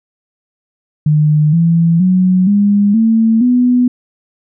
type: tone with pitch steps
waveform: sine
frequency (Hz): 151.5 / 167.13 / 184.38 / 203.4 / 224.4 / 247.5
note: D#3 / E3 / F#3 / G#3 / A3 / B3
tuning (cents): -46 / +24 / -6 / -36 / +34 / +4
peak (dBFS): -7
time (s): 1.06-3.88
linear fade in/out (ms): 5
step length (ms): 470
effects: none